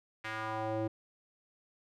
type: tone with band-pass filter sweep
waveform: square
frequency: 110 Hz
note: A2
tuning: in tune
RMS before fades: -36 dBFS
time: 0.24-0.88 s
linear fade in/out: 10 ms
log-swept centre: 2000 to 400 Hz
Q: 1.8
effects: none